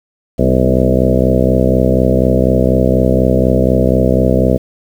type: harmonic tone with a mistuned harmonic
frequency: 64.1 Hz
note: C2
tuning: 35 cents flat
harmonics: 1 / 2 / 3 / 4 / 5 / 6 / 7 / 8 / 9 / 10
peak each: -16 / -16 / -16 / -17 / -21 / -20 / -19 / -17 / -20 / -20 dBFS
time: 0.38-4.58 s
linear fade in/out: 20 ms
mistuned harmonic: 4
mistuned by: -33 cents
effects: 7-bit